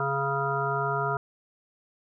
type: harmonic tone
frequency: 138.59 Hz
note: C#3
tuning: in tune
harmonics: 1 / 3 / 5 / 7 / 9 / 10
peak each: -32 / -32 / -32 / -32 / -32 / -32 dBFS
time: 0-1.17 s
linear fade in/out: 2 ms
effects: none